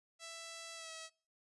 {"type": "tone with pitch glide", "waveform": "5% pulse", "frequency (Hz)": [662, 646.1], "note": ["E5", "E5"], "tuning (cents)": [7, -35], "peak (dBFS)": -35, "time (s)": [0.19, 1.1], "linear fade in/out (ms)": 50, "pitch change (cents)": -42, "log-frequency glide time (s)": [0.75, 0.91], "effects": ["noise-tail reverb RT60 0.5 s tail -26 dB re dry", "resampled to 24000 Hz"]}